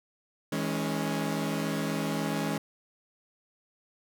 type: chord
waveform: sawtooth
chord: C# minor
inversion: first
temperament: equal with one note detuned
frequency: 160.58 / 207.7 / 277.2 Hz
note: E3 / G#3 / C#4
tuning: -45 / 0 / 0 cents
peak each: -29 dBFS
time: 0.52-2.58 s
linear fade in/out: 5 ms
effects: none